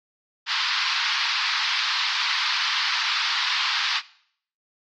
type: band-pass noise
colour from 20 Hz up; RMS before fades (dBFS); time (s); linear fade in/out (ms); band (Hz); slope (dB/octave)
white; -24; 0.46-4.02; 50; 920 to 4900; 48
effects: noise-tail reverb RT60 0.6 s tail -19 dB re dry + MP3 48 kbps